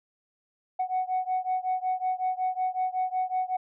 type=beating tone pair; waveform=sine; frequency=740 / 745.4 Hz; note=F#5 / F#5; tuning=0 / +13 cents; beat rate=5.4 Hz; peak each=-27 / -28 dBFS; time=0.79-3.57 s; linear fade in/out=10 ms; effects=tanh soft clip ceiling -21 dBFS